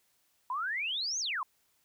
sine exponential two-way sweep, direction up then down, 965 to 6670 to 965 Hz, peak -31 dBFS, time 0.5-1.43 s, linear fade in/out 2 ms, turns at 1.19 s, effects white hiss -72 dBFS RMS until 1.84 s

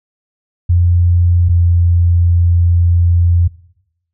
sine tone pair in turn, 87.31 / 86.41 Hz, F2 / F2, 0 / -18 cents, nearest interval unison, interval 18 cents, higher first, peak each -7 dBFS, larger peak neither, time 0.69-1.49 / 1.49-3.48 s, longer second, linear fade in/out 10 ms, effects noise-tail reverb RT60 0.8 s tail -21 dB re dry

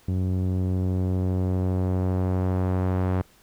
sawtooth tone with low-pass filter sweep, 92.5 Hz, F#2, in tune, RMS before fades -24 dBFS, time 0.08-3.22 s, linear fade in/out 5 ms, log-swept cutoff 270 to 1300 Hz, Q 0.74, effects pink hiss -57 dBFS RMS until 3.42 s

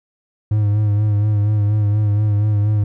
triangle tone with vibrato, 104.6 Hz, G#2, 13 cents sharp, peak -11 dBFS, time 0.51-2.84 s, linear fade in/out 5 ms, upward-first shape sine, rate 4.2 Hz, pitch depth 39 cents each way, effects none

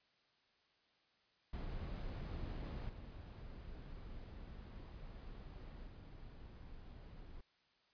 brown noise with level steps, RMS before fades -44 / -51 / -54 dBFS, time 1.53-7.41 s, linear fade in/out 5 ms, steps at 2.89 / 5.87 s, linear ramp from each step 2 ms, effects white hiss -75 dBFS RMS until 7.93 s + resampled to 11025 Hz

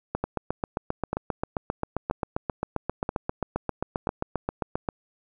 two click trains, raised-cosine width 1 ms, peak -12 / -12 dBFS, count 5 / 36, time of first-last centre 0.15-4.072 / 0.24-4.888 s, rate 1.02 / 7.53 Hz, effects none

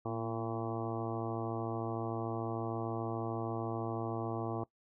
harmonic tone with a mistuned harmonic, 113.5 Hz, A#2, 46 cents flat, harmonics 1 / 2 / 3 / 4 / 5 / 6 / 7 / 8 / 9 / 10, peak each -40 / -43 / -40 / -42 / -48 / -44 / -45 / -50 / -49 / -47 dBFS, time 0.05-4.64 s, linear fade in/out 5 ms, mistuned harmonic 2, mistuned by +51 cents, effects noise-tail reverb RT60 0.1 s tail -20 dB re dry

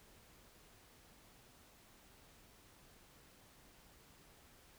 silence, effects pink hiss -64 dBFS RMS until 4.78 s

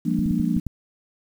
sine chord, Bb dominant seventh, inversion second, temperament equal with one note detuned, 174.61 / 202.6 / 233.1 / 293.7 Hz, F3 / Ab3 / Bb3 / D4, 0 / -43 / 0 / 0 cents, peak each -24 / -26 / -24 / -27 dBFS, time 0.05-0.6 s, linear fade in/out 10 ms
clicks, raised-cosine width 5 ms, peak -16 dBFS, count 6, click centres 0.191 / 0.26 / 0.31 / 0.398 / 0.566 / 0.667 s
effects 8-bit

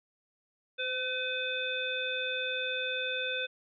harmonic tone with a mistuned harmonic, 507 Hz, B4, 45 cents sharp, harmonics 1 / 3 / 5 / 7, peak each -37 / -36 / -36 / -36 dBFS, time 0.78-3.47 s, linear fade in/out 20 ms, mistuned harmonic 1, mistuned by +18 cents, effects none

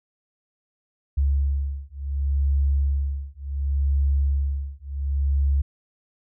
sine beating tone pair, 69.3 / 69.99 Hz, C#2 / C#2, 0 / +17 cents, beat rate 0.69 Hz, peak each -23 / -23 dBFS, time 1.17-5.62 s, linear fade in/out 10 ms, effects none

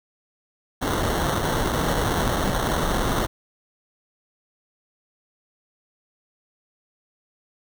pink noise with sample-and-hold, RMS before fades -23 dBFS, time 0.81-3.27 s, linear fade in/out 20 ms, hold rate 2450 Hz, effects none

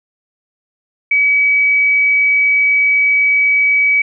sine tone, 2277 Hz, C#7, 46 cents sharp, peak -9 dBFS, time 1.11-4.02 s, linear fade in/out 5 ms, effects none

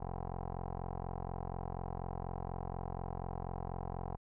15% pulse tone with low-pass filter, 44.13 Hz, F1, 19 cents sharp, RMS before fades -41 dBFS, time 0-4.17 s, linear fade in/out 10 ms, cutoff 860 Hz, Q 4.9, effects none

